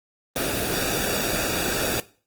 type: noise with comb filter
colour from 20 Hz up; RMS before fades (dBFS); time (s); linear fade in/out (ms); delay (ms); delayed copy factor
pink; -25; 0.36-2; 0; 0.96; -0.65
effects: noise-tail reverb RT60 0.4 s tail -19 dB re dry + Opus 24 kbps